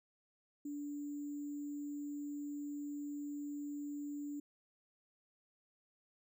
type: tone with sample-and-hold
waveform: sine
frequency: 290 Hz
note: D4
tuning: 22 cents flat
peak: -40 dBFS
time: 0.65-4.4 s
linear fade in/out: 5 ms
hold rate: 7350 Hz
effects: none